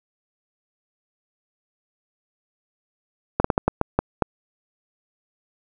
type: slowing click train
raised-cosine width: 1 ms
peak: -3 dBFS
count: 8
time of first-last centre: 3.4-4.223 s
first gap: 44 ms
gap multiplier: 1.32
effects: none